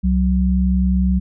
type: tone pair together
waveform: sine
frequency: 65.8 / 186.11 Hz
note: C2 / F#3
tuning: +10 / +10 cents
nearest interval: octave + tritone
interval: 1800 cents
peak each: -16 dBFS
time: 0.03-1.2 s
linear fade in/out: 20 ms
effects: none